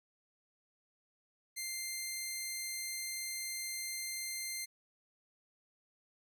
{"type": "tone", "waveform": "10% pulse", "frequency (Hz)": 2093, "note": "C7", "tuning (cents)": 0, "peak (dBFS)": -29, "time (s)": [1.56, 4.66], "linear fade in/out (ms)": 20, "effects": []}